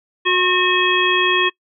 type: harmonic tone with a mistuned harmonic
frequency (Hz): 365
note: F#4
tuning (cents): -24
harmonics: 1 / 3 / 5 / 7 / 9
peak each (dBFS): -20 / -20 / -20 / -20 / -20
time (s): 0.25-1.5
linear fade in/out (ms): 20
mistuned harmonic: 3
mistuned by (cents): -26
effects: noise-tail reverb RT60 0.1 s tail -23 dB re dry